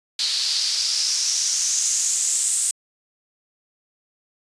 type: noise with band-pass filter sweep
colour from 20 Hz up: white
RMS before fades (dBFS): -22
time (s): 0.19-2.71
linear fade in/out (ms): 2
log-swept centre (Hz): 4200 to 8200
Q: 4.5
effects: resampled to 22050 Hz